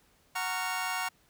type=chord; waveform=25% pulse; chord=Gb major seventh; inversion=none; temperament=just; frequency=740 / 925 / 1110 / 1387.5 Hz; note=Gb5 / Bb5 / Db6 / F6; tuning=0 / -14 / +2 / -12 cents; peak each=-32 / -33 / -34 / -35 dBFS; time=0.35-1.09 s; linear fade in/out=10 ms; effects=pink hiss -66 dBFS RMS until 1.29 s